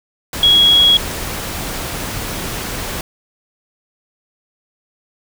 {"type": "tone in noise", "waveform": "sine", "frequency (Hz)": 3322, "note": "G#7", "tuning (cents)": 0, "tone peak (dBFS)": -7, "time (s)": [0.43, 0.97], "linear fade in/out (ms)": 2, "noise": "pink", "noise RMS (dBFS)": -24, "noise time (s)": [0.33, 3.01], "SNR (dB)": 14, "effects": []}